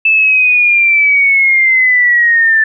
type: linear sweep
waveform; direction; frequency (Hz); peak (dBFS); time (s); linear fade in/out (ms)
sine; down; 2637 to 1757; -6; 0.05-2.64; 5
effects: none